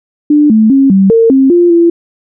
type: tone with pitch steps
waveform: sine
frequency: 296.7 / 218.5 / 271.8 / 193.2 / 455.6 / 267.5 / 348.5 / 339.4 Hz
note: D4 / A3 / C#4 / G3 / A#4 / C4 / F4 / F4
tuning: +18 / -12 / -34 / -25 / -40 / +38 / -4 / -49 cents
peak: -3 dBFS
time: 0.3-1.9 s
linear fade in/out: 5 ms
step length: 200 ms
effects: none